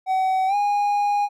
triangle tone with pitch glide, 756 to 819.7 Hz, F#5 to G#5, +37 to -23 cents, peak -16 dBFS, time 0.06-1.29 s, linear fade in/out 50 ms, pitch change +140 cents, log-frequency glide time 0.47-0.55 s, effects none

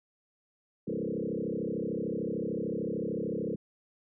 sine tone with frequency modulation, 329.2 Hz, E4, 2 cents flat, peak -30 dBFS, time 0.87-3.56 s, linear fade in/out 10 ms, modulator 33.4 Hz, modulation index 5.1, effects none

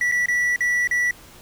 triangle tone with dropouts, 1950 Hz, B6, 23 cents flat, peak -16 dBFS, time 0.01-1.11 s, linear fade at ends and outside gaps 2 ms, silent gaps 0.115-0.121 / 0.259-0.284 / 0.561-0.606 / 0.874-0.911 s, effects pink hiss -46 dBFS RMS until 1.41 s

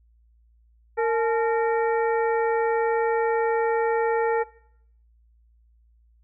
harmonic tone with a mistuned harmonic, 459.6 Hz, A#4, 25 cents flat, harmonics 1 / 2 / 3 / 4 / 5, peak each -21 / -27 / -33 / -33 / -41 dBFS, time 0.97-4.44 s, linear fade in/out 20 ms, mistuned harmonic 2, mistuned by -110 cents, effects noise-tail reverb RT60 0.7 s tail -20 dB re dry + added 57 Hz sine -56 dBFS peak until 6.23 s

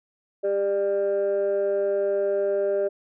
sine tone pair together, 398.3 / 596.8 Hz, G4 / D5, +28 / +28 cents, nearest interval perfect fifth, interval 700 cents, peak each -22 dBFS, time 0.43-2.89 s, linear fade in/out 20 ms, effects tanh soft clip ceiling -17 dBFS

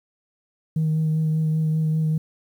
sine tone with vibrato, 157.2 Hz, D#3, 18 cents sharp, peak -17 dBFS, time 0.76-2.18 s, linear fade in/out 5 ms, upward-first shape sine, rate 5.1 Hz, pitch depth 16 cents each way, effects tanh soft clip ceiling -16 dBFS + 9-bit

